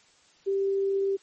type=tone; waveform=sine; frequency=392 Hz; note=G4; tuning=in tune; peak=-23 dBFS; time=0.46-1.17 s; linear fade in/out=20 ms; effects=white hiss -60 dBFS RMS until 1.22 s + MP3 32 kbps